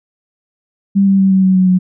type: tone with pitch steps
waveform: sine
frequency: 197.2 / 194.82 / 192.47 / 190.15 / 187.86 / 185.6 / 183.36 Hz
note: G3 / G3 / G3 / F#3 / F#3 / F#3 / F#3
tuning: +11 / -10 / -31 / +48 / +27 / +6 / -15 cents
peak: -7 dBFS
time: 0.95-1.79 s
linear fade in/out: 20 ms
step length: 120 ms
effects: none